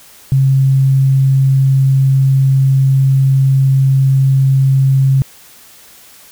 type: tone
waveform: sine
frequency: 134.6 Hz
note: C3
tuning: 49 cents sharp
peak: -7 dBFS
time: 0.32-5.22 s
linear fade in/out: 0 ms
effects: white hiss -41 dBFS RMS until 6.31 s